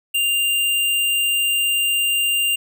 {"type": "tone with sample-and-hold", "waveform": "sine", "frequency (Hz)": 2794, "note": "F7", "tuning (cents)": 0, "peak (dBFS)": -16, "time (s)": [0.14, 2.56], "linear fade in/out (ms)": 10, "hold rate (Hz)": 11025, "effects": []}